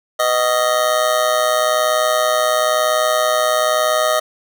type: tone with amplitude modulation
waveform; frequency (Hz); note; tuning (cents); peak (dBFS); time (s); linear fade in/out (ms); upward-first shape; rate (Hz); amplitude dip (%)
25% pulse; 623; D#5; +2; -7; 0.19-4.2; 10; sine; 121; 70
effects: none